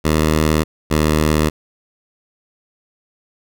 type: tone pair in turn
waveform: 10% pulse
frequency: 77.78 / 77.02 Hz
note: D#2 / D#2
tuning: 0 / -17 cents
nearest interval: unison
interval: 17 cents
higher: first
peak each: -5 dBFS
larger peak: neither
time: 0.04-0.64 / 0.9-1.5 s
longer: neither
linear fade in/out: 20 ms
effects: none